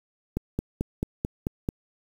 click train, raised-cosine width 3 ms, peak -13 dBFS, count 7, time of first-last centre 0.37-1.689 s, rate 4.55 Hz, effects 7-bit

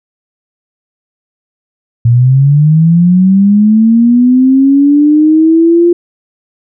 sine linear sweep, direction up, 115.3 to 349.2 Hz, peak -3 dBFS, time 2.05-5.93 s, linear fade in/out 5 ms, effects none

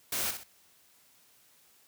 white noise with echo, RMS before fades -32 dBFS, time 0.12-0.31 s, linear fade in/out 5 ms, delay 63 ms, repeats 2, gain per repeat -8 dB, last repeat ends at 0.436 s, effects white hiss -63 dBFS RMS until 1.87 s + high-pass 60 Hz 12 dB/octave

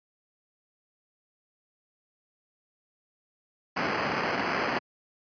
blue noise with sample-and-hold, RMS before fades -28 dBFS, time 3.76-4.79 s, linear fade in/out 10 ms, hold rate 3675 Hz, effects high-pass 150 Hz 12 dB/octave + resampled to 11025 Hz

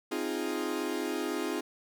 40% pulse chord, F minor seventh, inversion second, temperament equal, 261.6 / 311.1 / 349.2 / 415.3 Hz, C4 / Eb4 / F4 / Ab4, 0 / 0 / 0 / 0 cents, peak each -37 / -35 / -35 / -36 dBFS, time 0.11-1.61 s, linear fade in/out 10 ms, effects none

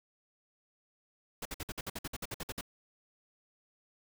pink noise bursts, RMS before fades -39 dBFS, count 14, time 1.42-2.611 s, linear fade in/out 5 ms, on 34 ms, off 55 ms, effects none

